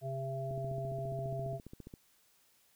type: harmonic tone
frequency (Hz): 133.9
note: C3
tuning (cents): +40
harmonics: 1 / 3 / 5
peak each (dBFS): -38 / -45 / -39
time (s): 0.01-1.6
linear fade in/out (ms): 50
type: click train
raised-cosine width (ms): 3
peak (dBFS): -34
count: 22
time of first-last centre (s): 0.51-1.939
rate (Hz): 14.7
effects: white hiss -69 dBFS RMS until 2.75 s